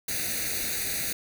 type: noise with comb filter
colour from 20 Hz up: white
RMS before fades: -30 dBFS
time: 0.08-1.13 s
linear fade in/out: 5 ms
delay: 0.47 ms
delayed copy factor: +0.9
effects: none